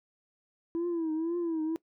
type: tone with vibrato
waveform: sine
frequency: 330.2 Hz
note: E4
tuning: 3 cents sharp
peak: -26 dBFS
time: 0.75-1.76 s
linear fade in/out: 0 ms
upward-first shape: triangle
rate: 2 Hz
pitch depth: 110 cents each way
effects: noise-tail reverb RT60 0.1 s tail -22 dB re dry + tanh soft clip ceiling -27 dBFS